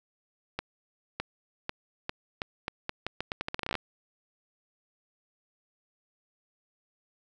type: accelerating click train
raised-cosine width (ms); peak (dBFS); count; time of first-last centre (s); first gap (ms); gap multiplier
0.3; -15; 21; 0.59-3.753; 610; 0.81
effects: none